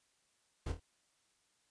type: noise with echo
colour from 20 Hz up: brown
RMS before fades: -37 dBFS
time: 0.66-0.72 s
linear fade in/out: 5 ms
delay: 26 ms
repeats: 3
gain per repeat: -7 dB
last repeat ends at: 0.798 s
effects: white hiss -75 dBFS RMS until 1.7 s + resampled to 22050 Hz